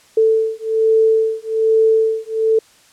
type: beating tone pair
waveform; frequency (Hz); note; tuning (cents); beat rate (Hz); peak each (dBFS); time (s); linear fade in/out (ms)
sine; 442.6 / 443.8; A4 / A4; +10 / +15; 1.2; -15; 0.17-2.59; 5
effects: white hiss -50 dBFS RMS until 2.92 s + low-pass 9000 Hz 12 dB/octave